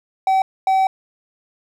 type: tone bursts at uneven times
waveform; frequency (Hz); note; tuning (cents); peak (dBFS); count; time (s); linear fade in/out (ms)
triangle; 765; G5; -42; -11; 2; 0.27-0.42 / 0.67-0.87; 2
effects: none